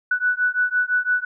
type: beating tone pair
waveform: sine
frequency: 1480 / 1485.9 Hz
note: F#6 / F#6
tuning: 0 / +7 cents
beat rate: 5.9 Hz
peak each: -21 / -21 dBFS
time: 0.11-1.25 s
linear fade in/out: 5 ms
effects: none